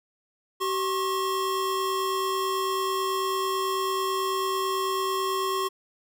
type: tone pair together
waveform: square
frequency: 382.8 / 1079.3 Hz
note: G4 / C#6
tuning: -41 / -47 cents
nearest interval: octave + tritone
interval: 1794 cents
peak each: -29 / -28 dBFS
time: 0.6-5.69 s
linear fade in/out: 20 ms
effects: none